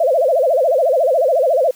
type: tone with vibrato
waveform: sine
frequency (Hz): 587.3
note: D5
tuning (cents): 0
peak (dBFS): -11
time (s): 0-1.71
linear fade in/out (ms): 5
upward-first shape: sine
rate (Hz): 14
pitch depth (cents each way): 270
effects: white hiss -47 dBFS RMS until 1.75 s + high-pass 150 Hz 12 dB/octave